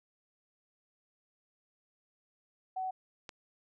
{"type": "tone", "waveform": "sine", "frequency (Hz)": 751, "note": "F#5", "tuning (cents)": 26, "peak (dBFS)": -33, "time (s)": [2.76, 2.91], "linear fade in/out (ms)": 10}
{"type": "click", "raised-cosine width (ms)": 0.2, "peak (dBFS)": -26, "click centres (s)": 3.292}
{"effects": []}